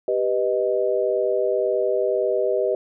sine chord, G augmented, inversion none, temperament equal, 392 / 493.9 / 622.3 Hz, G4 / B4 / D#5, 0 / 0 / 0 cents, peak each -23 dBFS, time 0.08-2.75 s, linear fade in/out 2 ms, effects none

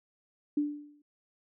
sine tone with exponential decay, 293.7 Hz, D4, in tune, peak -23 dBFS, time 0.57-1.02 s, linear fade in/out 5 ms, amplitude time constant 97 ms, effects none

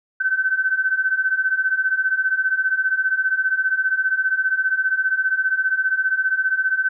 sine beating tone pair, 1521 / 1536 Hz, F#6 / G6, +47 / -36 cents, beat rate 15 Hz, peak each -22 / -19 dBFS, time 0.2-6.89 s, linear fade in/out 10 ms, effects none

